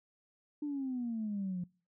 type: exponential sweep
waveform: sine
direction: down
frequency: 300 to 174.61 Hz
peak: -33 dBFS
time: 0.62-1.64 s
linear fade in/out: 5 ms
effects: noise-tail reverb RT60 0.4 s tail -25 dB re dry + tanh soft clip ceiling -29 dBFS